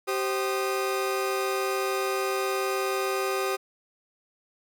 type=tone cluster; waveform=35% pulse; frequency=387.1 / 526 / 1228 Hz; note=G4 / C5 / D#6; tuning=-22 / +9 / -23 cents; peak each=-26 / -31 / -30 dBFS; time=0.07-3.57 s; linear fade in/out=20 ms; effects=none